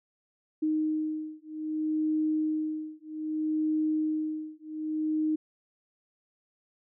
sine beating tone pair, 310 / 310.63 Hz, D#4 / D#4, -6 / -3 cents, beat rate 0.63 Hz, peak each -30 dBFS, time 0.62-5.36 s, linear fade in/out 10 ms, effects none

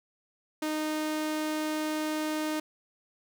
sawtooth tone, 308.4 Hz, D#4, 15 cents flat, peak -25 dBFS, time 0.62-2.6 s, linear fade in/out 5 ms, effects none

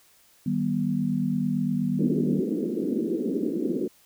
sine chord, Eb augmented, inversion none, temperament just, 155.56 / 194.45 / 243.1 Hz, Eb3 / G3 / B3, 0 / -14 / -27 cents, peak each -29 / -27 / -26 dBFS, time 0.46-2.4 s, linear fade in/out 5 ms
pink band-pass noise, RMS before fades -27 dBFS, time 1.99-3.88 s, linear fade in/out 5 ms, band 200 to 430 Hz, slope 48 dB/octave
effects white hiss -59 dBFS RMS until 4.05 s

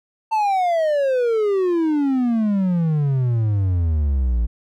triangle exponential sweep, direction down, 899 to 55 Hz, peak -14 dBFS, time 0.31-4.47 s, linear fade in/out 20 ms, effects none

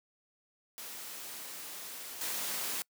white noise with level steps, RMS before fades -44 / -36 dBFS, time 0.78-2.82 s, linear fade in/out 0 ms, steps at 2.21 s, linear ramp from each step 2 ms, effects noise-tail reverb RT60 0.1 s tail -26 dB re dry + high-pass 200 Hz 12 dB/octave

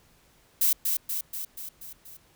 violet noise with echo, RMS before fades -22 dBFS, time 0.61-0.73 s, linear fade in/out 5 ms, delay 240 ms, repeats 6, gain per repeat -4 dB, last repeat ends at 2.17 s, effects pink hiss -61 dBFS RMS until 2.35 s

